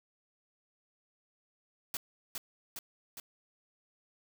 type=noise with echo; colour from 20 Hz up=white; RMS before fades=-36 dBFS; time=1.94-1.97 s; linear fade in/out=2 ms; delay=410 ms; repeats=3; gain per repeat=-3 dB; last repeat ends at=3.2 s; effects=none